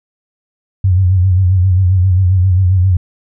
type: tone with vibrato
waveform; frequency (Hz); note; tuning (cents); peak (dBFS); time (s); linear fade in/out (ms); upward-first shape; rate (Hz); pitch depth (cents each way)
sine; 92.5; F#2; 0; -7; 0.84-2.97; 5; sine; 7.5; 75
effects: none

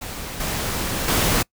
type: noise with level steps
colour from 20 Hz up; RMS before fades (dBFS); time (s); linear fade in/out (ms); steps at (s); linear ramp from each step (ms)
pink; -32 / -25 / -19; 0.01-1.43; 10; 0.4 / 1.08; 5
effects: noise-tail reverb RT60 0.1 s tail -25 dB re dry

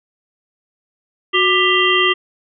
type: harmonic tone with a mistuned harmonic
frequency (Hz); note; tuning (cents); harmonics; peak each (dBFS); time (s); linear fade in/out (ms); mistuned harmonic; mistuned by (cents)
396.1; G4; +18; 1 / 3 / 5 / 7 / 8; -18 / -18 / -18 / -18 / -18; 1.33-2.14; 20; 1; -130
effects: none

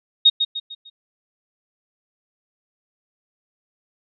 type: tone with echo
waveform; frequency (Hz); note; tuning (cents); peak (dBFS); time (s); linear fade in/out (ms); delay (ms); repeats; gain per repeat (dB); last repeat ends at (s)
sine; 3729; A#7; 0; -8; 0.25-0.3; 10; 150; 4; -8; 0.9
effects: none

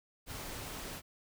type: noise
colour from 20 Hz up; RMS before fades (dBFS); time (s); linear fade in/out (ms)
pink; -43; 0.26-1.02; 50
effects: none

